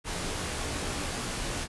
pink noise with comb filter, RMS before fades -33 dBFS, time 0.04-1.68 s, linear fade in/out 50 ms, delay 19 ms, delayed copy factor -0.65, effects resampled to 24000 Hz

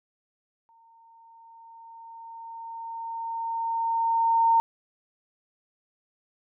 sine tone with exponential growth, 915 Hz, A#5, 32 cents flat, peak -16 dBFS, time 0.69-4.6 s, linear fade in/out 0 ms, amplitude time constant 850 ms, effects none

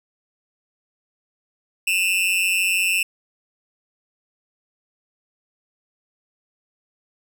45% pulse tone with amplitude modulation, 2668 Hz, E7, 20 cents sharp, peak -14 dBFS, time 1.87-3.03 s, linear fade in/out 5 ms, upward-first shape sine, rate 186 Hz, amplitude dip 90%, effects none

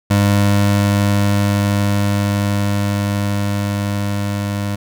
25% pulse tone with level ramp, 101.4 Hz, G#2, 41 cents flat, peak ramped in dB -7 to -15 dBFS, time 0.1-4.76 s, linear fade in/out 10 ms, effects none

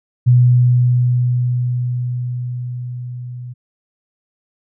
sine tone with level ramp, 123.47 Hz, B2, in tune, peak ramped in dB -6 to -27 dBFS, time 0.26-3.54 s, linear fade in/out 20 ms, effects none

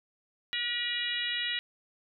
harmonic tone, 480.9 Hz, B4, 46 cents flat, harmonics 3 / 4 / 5 / 6 / 7 / 8, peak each -44 / -34 / -40 / -34 / -39 / -37 dBFS, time 0.53-1.59 s, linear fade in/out 0 ms, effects none

